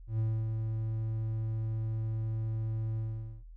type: tone with ADSR envelope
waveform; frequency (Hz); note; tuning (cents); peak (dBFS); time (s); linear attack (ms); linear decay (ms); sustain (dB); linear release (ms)
triangle; 110.7; A2; +11; -25; 0.07-3.44; 120; 270; -4; 460
effects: noise-tail reverb RT60 0.2 s tail -23 dB re dry + added 41 Hz sine -46 dBFS peak until 3.56 s